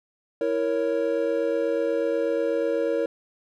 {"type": "chord", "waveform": "triangle", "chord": "A# diminished", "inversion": "second", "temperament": "equal", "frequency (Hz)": [329.6, 466.2, 554.4], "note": ["E4", "A#4", "C#5"], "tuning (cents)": [0, 0, 0], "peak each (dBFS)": [-27, -23, -24], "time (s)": [0.41, 3.06], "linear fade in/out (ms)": 2, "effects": []}